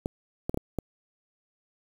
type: clicks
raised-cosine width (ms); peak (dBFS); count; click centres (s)
2; -15; 5; 0.059 / 0.495 / 0.544 / 0.574 / 0.787
effects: 7-bit